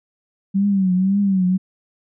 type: tone with vibrato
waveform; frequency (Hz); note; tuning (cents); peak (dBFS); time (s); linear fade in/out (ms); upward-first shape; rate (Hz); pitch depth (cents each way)
sine; 191.9; G3; -37; -14; 0.54-1.58; 20; triangle; 1.9; 110
effects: none